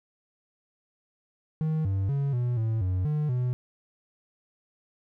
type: tone with pitch steps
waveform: triangle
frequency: 157.2 / 97 / 139.8 / 122.2 / 111.7 / 92.1 / 150.7 / 124.6 Hz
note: D#3 / G2 / C#3 / B2 / A2 / F#2 / D3 / B2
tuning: +18 / -18 / +15 / -18 / +27 / -7 / +45 / +16 cents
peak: -22 dBFS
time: 1.61-3.53 s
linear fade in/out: 0 ms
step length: 240 ms
effects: none